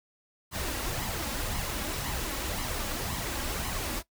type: noise with flanger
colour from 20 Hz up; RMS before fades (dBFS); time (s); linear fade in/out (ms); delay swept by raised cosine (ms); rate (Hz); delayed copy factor
pink; -33; 0.51-4.03; 50; 0.96 to 3.66; 1.9; +0.5
effects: noise-tail reverb RT60 0.1 s tail -18 dB re dry